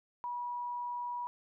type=tone; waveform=sine; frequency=970 Hz; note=B5; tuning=31 cents flat; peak=-35 dBFS; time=0.24-1.27 s; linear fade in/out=0 ms; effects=none